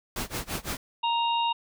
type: noise with tremolo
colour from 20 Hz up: pink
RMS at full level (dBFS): -30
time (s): 0.16-0.77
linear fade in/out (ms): 2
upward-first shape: sine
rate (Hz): 5.9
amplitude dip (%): 95
type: harmonic tone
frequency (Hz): 933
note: A#5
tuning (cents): +1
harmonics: 1 / 3 / 4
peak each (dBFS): -24 / -31 / -34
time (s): 1.03-1.53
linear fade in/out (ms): 10
effects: none